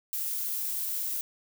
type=noise; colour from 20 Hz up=violet; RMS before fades=-32 dBFS; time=0.13-1.21 s; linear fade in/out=0 ms; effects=none